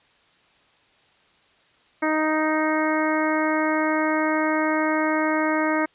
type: harmonic tone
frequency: 311.1 Hz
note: D#4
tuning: in tune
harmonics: 1 / 2 / 3 / 4 / 5 / 6 / 7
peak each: -23 / -26 / -28 / -29 / -30 / -31 / -31 dBFS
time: 2.02-5.86 s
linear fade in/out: 10 ms
effects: white hiss -59 dBFS RMS until 5.94 s + resampled to 8000 Hz